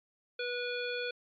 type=harmonic tone with a mistuned harmonic; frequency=488.7 Hz; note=B4; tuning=18 cents flat; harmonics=1 / 3 / 5 / 7 / 9; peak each=-36 / -39 / -40 / -43 / -45 dBFS; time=0.39-1.11 s; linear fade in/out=5 ms; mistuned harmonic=9; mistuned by=-22 cents; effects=MP3 96 kbps